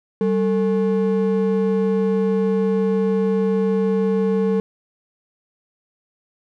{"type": "ring-modulated tone", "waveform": "triangle", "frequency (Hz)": 319.8, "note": "D#4", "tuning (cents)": 48, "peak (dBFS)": -11, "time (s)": [0.21, 4.6], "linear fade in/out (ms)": 0, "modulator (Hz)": 127, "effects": []}